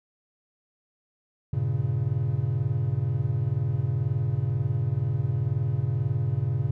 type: chord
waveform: triangle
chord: G diminished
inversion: none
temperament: equal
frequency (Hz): 98 / 116.54 / 138.59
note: G2 / Bb2 / Db3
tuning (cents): 0 / 0 / 0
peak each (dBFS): -28 / -25 / -25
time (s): 1.53-6.71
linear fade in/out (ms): 5
effects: none